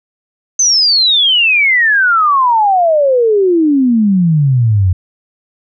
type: exponential sweep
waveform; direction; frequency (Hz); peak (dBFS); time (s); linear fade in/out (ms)
sine; down; 6272 to 88; -7; 0.59-4.93; 5
effects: none